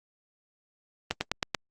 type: slowing click train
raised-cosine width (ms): 0.2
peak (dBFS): -9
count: 5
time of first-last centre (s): 1.11-1.547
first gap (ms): 100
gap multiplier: 1.06
effects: Opus 32 kbps